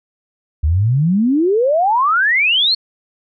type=exponential sweep; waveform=sine; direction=up; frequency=71.1 to 4400 Hz; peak=-11 dBFS; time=0.63-2.75 s; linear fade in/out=10 ms; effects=none